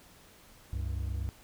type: tone pair together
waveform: triangle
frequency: 67.6 / 96.24 Hz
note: C#2 / G2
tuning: -43 / -31 cents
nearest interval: tritone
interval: 612 cents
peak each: -31 / -34 dBFS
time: 0.73-1.29 s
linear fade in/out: 0 ms
effects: pink hiss -57 dBFS RMS until 1.43 s